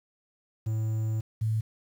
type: tone pair in turn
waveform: triangle / sine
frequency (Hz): 110 / 110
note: A2 / A2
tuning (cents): 0 / 0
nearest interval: unison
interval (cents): 0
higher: neither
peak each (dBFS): -24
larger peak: neither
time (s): 0.66-1.21 / 1.41-1.61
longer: first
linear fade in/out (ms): 10
effects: 9-bit

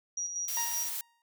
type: tone with tremolo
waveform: sine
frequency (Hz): 5760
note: F#8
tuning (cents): -47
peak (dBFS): -31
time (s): 0.17-0.89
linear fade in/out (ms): 5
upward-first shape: square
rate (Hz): 5.3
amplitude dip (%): 45
type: noise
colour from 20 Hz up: blue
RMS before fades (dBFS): -36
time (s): 0.48-1.01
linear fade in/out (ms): 2
type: tone with exponential decay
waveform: sawtooth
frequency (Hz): 935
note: A#5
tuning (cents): +5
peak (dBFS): -29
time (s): 0.57-1.22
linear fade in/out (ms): 1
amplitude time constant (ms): 140
effects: none

